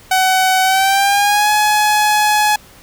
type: tone with pitch glide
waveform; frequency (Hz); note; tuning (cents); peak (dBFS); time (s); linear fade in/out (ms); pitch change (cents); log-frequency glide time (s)
sawtooth; 752 to 844.1; F#5 to G#5; +28 to +28; -7; 0.11-2.56; 5; +200; 0.62-1.51
effects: pink hiss -43 dBFS RMS until 2.82 s